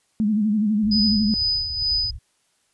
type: tone with vibrato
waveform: sine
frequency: 212 Hz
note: G#3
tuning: 36 cents sharp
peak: -17 dBFS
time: 0.2-1.34 s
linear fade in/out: 0 ms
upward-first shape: sine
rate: 12 Hz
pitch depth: 77 cents each way
type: low-pass noise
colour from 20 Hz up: white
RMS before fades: -35 dBFS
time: 0.83-2.19 s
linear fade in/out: 10 ms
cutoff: 110 Hz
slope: 48 dB/octave
type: tone with tremolo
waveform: sine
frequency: 4988 Hz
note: D#8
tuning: 3 cents sharp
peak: -18 dBFS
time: 0.91-2.11 s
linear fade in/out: 10 ms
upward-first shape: sine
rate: 2.2 Hz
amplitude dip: 60%
effects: white hiss -66 dBFS RMS until 2.73 s + resampled to 24000 Hz